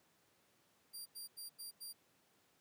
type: tone bursts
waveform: 15% pulse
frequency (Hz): 4751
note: D8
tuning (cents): +19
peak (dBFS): -40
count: 5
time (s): 0.93-1.932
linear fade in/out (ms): 20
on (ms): 130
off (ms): 88
effects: pink hiss -73 dBFS RMS until 2.6 s + high-pass 150 Hz 12 dB/octave

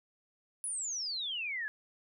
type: exponential sweep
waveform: sine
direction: down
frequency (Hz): 10450 to 1661.2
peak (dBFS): -34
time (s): 0.64-1.68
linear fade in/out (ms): 0
effects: none

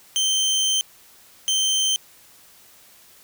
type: tone bursts at uneven times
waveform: 25% pulse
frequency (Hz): 3114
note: G7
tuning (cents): -12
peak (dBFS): -15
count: 2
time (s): 0.16-0.81 / 1.48-1.96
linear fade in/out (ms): 0
effects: white hiss -51 dBFS RMS until 3.23 s

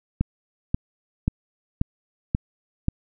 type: click train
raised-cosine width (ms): 5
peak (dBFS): -8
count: 6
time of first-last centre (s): 0.21-2.884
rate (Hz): 1.87
effects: none

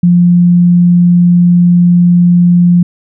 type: tone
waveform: sine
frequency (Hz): 175.3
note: F3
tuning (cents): +7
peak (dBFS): -3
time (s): 0.03-2.83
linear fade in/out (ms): 5
effects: none

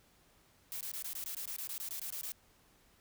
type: noise bursts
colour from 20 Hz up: blue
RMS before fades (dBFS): -41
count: 15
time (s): 0.72-2.32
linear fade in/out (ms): 0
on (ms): 88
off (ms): 20
effects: pink hiss -67 dBFS RMS until 3 s

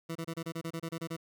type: tone bursts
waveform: 20% pulse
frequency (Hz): 164.81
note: E3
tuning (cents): 0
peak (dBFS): -30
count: 12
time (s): 0.09-1.166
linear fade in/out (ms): 10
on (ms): 64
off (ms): 28
effects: none

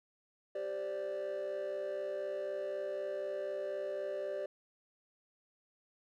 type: chord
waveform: triangle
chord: G suspended fourth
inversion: none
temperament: equal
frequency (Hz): 392 / 523.3 / 587.3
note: G4 / C5 / D5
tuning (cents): 0 / 0 / 0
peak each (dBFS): -39 / -40 / -35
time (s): 0.55-4.46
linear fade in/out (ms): 5
effects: tanh soft clip ceiling -30 dBFS

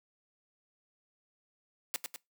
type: noise with echo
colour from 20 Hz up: white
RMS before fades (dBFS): -33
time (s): 1.94-1.96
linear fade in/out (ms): 0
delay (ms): 100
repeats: 2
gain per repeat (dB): -5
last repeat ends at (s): 2.16
effects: noise-tail reverb RT60 0.2 s tail -22 dB re dry + high-pass 200 Hz 12 dB/octave

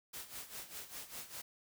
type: noise with tremolo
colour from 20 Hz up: white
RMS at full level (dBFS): -45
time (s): 0.13-1.42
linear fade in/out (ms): 10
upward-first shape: sine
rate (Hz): 5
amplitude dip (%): 75
effects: none

